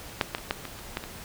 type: clicks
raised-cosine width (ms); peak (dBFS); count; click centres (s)
0.3; -6 / -11 / -21 / -9 / -20 / -28 / -13 / -20; 8; 0.212 / 0.349 / 0.383 / 0.509 / 0.653 / 0.789 / 0.971 / 1.039
effects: pink hiss -43 dBFS RMS until 1.24 s